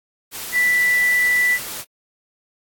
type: tone in noise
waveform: sine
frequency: 1975.5 Hz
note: B6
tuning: in tune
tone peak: -14 dBFS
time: 0.52-1.59 s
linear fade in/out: 50 ms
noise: white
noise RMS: -30 dBFS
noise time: 0.31-1.85 s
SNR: +13 dB
effects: AAC 64 kbps